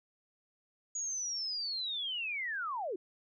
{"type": "linear sweep", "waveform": "sine", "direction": "down", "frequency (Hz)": [6820, 329.6], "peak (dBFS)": -34, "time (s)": [0.95, 2.96], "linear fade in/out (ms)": 5, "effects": []}